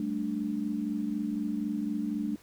sine chord, G suspended second, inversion none, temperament equal, 196 / 220 / 293.7 Hz, G3 / A3 / D4, 0 / 0 / 0 cents, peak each -36 / -32 / -33 dBFS, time 0-2.36 s, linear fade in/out 2 ms, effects pink hiss -58 dBFS RMS until 2.42 s

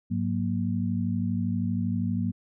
sine tone cluster, 103.1 / 183.2 / 235.8 Hz, G#2 / F#3 / A#3, -12 / -17 / +20 cents, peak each -29 dBFS, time 0.1-2.32 s, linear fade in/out 20 ms, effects none

